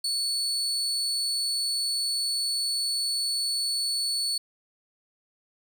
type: tone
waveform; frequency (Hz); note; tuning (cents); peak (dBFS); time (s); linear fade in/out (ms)
35% pulse; 4435; C#8; 0; -24; 0.04-4.38; 5
effects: none